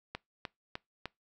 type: click train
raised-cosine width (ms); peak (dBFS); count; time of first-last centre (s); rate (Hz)
0.3; -21; 4; 0.15-1.056; 3.31
effects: noise-tail reverb RT60 0.2 s tail -24 dB re dry